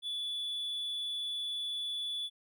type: tone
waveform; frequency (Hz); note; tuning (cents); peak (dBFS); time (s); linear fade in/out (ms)
triangle; 3446; A7; -37; -32; 0.02-2.3; 50
effects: tanh soft clip ceiling -28 dBFS